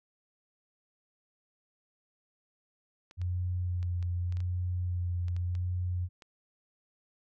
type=clicks; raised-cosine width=0.2 ms; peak=-34 dBFS; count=11; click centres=3.111 / 3.216 / 3.829 / 4.027 / 4.324 / 4.37 / 4.404 / 5.283 / 5.365 / 5.552 / 6.222 s
type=tone with vibrato; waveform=sine; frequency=89 Hz; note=F2; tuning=33 cents sharp; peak=-29 dBFS; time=3.17-6.09 s; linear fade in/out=50 ms; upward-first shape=sine; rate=0.85 Hz; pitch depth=19 cents each way
effects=none